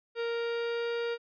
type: tone with pitch glide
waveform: 45% pulse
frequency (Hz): 466.2 to 469.2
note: A#4 to A#4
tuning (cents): 0 to +11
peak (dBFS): -30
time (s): 0.15-1.18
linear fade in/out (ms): 50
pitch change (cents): +11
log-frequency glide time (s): 0.25-0.9
effects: resampled to 11025 Hz